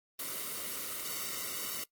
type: noise with comb filter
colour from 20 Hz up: white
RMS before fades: -38 dBFS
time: 0.19-1.84 s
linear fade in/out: 5 ms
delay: 1.2 ms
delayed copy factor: -0.9
effects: noise-tail reverb RT60 0.1 s tail -21 dB re dry + Opus 24 kbps

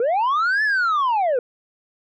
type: linear two-way sweep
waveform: sine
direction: up then down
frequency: 443.5 to 1767 to 469.1 Hz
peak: -14 dBFS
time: 0-1.39 s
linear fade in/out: 2 ms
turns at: 0.63 s
effects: tanh soft clip ceiling -16 dBFS

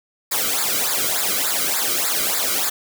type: noise with flanger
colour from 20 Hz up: white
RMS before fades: -21 dBFS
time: 0.31-2.7 s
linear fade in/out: 10 ms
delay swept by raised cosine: 0.33 to 1.16 ms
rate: 3.4 Hz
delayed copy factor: -1
effects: none

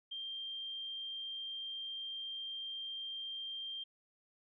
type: tone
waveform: sine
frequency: 3177 Hz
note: G7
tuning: 23 cents sharp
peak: -40 dBFS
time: 0.11-3.84 s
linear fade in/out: 10 ms
effects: none

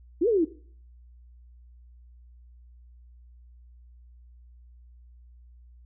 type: exponential two-way sweep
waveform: sine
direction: up then down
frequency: 300.5 to 492.6 to 300.5 Hz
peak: -19 dBFS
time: 0.21-0.45 s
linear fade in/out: 10 ms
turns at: 0.28 s
effects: noise-tail reverb RT60 0.5 s tail -18 dB re dry + added 60 Hz sine -49 dBFS peak until 5.85 s

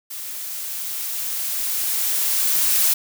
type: noise with level ramp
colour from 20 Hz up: blue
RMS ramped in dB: -32 to -17 dBFS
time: 0.1-2.94 s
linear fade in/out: 10 ms
effects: none

